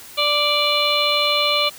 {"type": "harmonic tone", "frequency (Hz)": 587.3, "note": "D5", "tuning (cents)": 0, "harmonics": [1, 2, 4, 5, 6, 7], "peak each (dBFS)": [-23, -23, -23, -23, -23, -23], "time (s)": [0.17, 1.7], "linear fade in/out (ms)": 20, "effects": ["white hiss -40 dBFS RMS until 1.78 s"]}